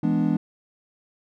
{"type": "chord", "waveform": "triangle", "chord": "E dominant seventh", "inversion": "none", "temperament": "equal", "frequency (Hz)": [164.81, 207.7, 246.9, 293.7], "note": ["E3", "G#3", "B3", "D4"], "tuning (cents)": [0, 0, 0, 0], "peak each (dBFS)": -23, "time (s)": [0.03, 0.37], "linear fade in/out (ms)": 5, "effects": []}